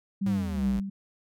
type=tone with tremolo; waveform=sine; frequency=196 Hz; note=G3; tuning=in tune; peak=-23 dBFS; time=0.21-0.9 s; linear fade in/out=10 ms; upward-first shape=sine; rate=2.6 Hz; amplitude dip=65%
type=exponential sweep; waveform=square; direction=down; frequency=111.4 to 55 Hz; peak=-33 dBFS; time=0.26-0.8 s; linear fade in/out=5 ms
effects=none